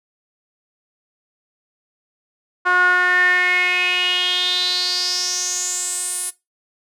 sawtooth tone with band-pass filter sweep, 361 Hz, F#4, 43 cents flat, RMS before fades -19 dBFS, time 2.65-6.31 s, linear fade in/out 20 ms, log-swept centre 1300 to 10000 Hz, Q 6.7, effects noise-tail reverb RT60 0.2 s tail -18 dB re dry

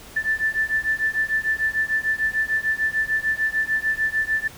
sine beating tone pair, 1760 / 1766.7 Hz, A6 / A6, 0 / +7 cents, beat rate 6.7 Hz, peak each -23 dBFS, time 0.16-4.48 s, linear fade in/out 10 ms, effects added 60 Hz sine -51 dBFS peak until 4.57 s + pink hiss -43 dBFS RMS until 4.57 s

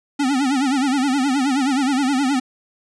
square tone with vibrato, 270 Hz, C#4, 45 cents flat, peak -17 dBFS, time 0.19-2.4 s, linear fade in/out 10 ms, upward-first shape sine, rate 9.5 Hz, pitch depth 130 cents each way, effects resampled to 22050 Hz

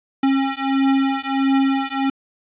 square beating tone pair, 270 / 271.5 Hz, C#4 / C#4, -45 / -36 cents, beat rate 1.5 Hz, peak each -20 dBFS, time 0.23-2.1 s, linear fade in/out 5 ms, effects resampled to 8000 Hz + 8-bit

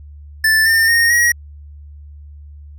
square tone with pitch steps, 1760 / 1805.3 / 1851.8 / 1899.4 Hz, A6 / A6 / A#6 / A#6, 0 / +44 / -12 / +32 cents, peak -11 dBFS, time 0.44-1.32 s, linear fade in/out 5 ms, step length 220 ms, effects added 73 Hz sine -34 dBFS peak until 2.78 s

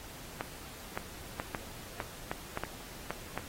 clicks, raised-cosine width 0.5 ms, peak -19 dBFS, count 10, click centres 0.409 / 0.975 / 1.399 / 1.548 / 2.002 / 2.315 / 2.574 / 2.636 / 3.106 / 3.376 s, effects pink hiss -48 dBFS RMS until 3.48 s + AAC 48 kbps

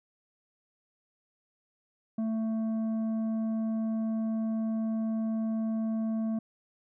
sine tone with tanh clipping, 222 Hz, A3, 16 cents sharp, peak -29 dBFS, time 2.18-6.39 s, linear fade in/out 5 ms, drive 7 dB, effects none

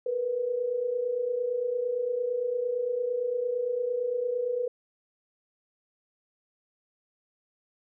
sine tone pair together, 464.9 / 493.7 Hz, A#4 / B4, -5 / -1 cents, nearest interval minor second, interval 104 cents, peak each -33 / -27 dBFS, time 0.06-4.68 s, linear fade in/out 5 ms, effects none

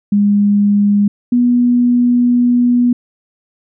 sine tone pair in turn, 204.1 / 243.6 Hz, G#3 / B3, -30 / -24 cents, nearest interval minor third, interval 306 cents, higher second, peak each -8 dBFS, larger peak neither, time 0.12-1.08 / 1.32-2.93 s, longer second, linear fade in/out 5 ms, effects none

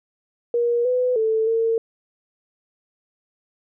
sine tone with pitch steps, 475.1 / 501 / 442 / 453.6 Hz, A#4 / B4 / A4 / A#4, +33 / +25 / +8 / -47 cents, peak -17 dBFS, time 0.54-1.78 s, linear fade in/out 2 ms, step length 310 ms, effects none

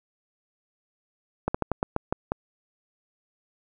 slowing click train, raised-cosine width 1 ms, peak -10 dBFS, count 8, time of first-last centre 1.48-2.32 s, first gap 65 ms, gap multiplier 1.2, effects none

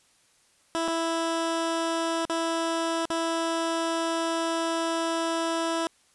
15% pulse tone with dropouts, 330 Hz, E4, 2 cents sharp, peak -19 dBFS, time 0.75-5.87 s, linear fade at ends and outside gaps 0 ms, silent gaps 0.878-0.883 / 2.253-2.297 / 3.054-3.102 s, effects white hiss -63 dBFS RMS until 6.14 s + resampled to 24000 Hz

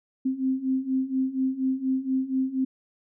sine beating tone pair, 260 / 264.2 Hz, C4 / C4, -11 / +17 cents, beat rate 4.2 Hz, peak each -28 / -25 dBFS, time 0.25-2.65 s, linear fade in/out 10 ms, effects none

